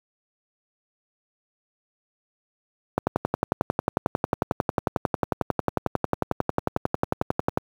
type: click train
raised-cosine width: 1 ms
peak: -6 dBFS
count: 52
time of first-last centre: 2.98-7.575 s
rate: 11.1 Hz
effects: high-pass 80 Hz 12 dB/octave + 7-bit